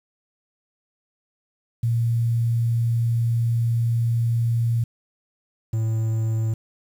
sine / triangle tone pair in turn, 116.54 / 111.51 Hz, A#2 / A2, 0 / +24 cents, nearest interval minor second, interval 76 cents, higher first, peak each -18 dBFS, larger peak neither, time 1.83-4.84 / 5.73-6.54 s, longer first, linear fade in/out 5 ms, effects 8-bit

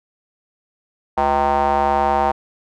square tone with band-pass filter, 70.8 Hz, C#2, 37 cents sharp, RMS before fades -17 dBFS, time 1.17-2.32 s, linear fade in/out 10 ms, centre 830 Hz, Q 4.6, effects none

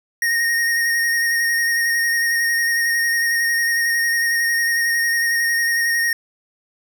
square tone with vibrato, 1859 Hz, A#6, 5 cents flat, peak -17 dBFS, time 0.22-6.13 s, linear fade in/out 2 ms, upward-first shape square, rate 11 Hz, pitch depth 16 cents each way, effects none

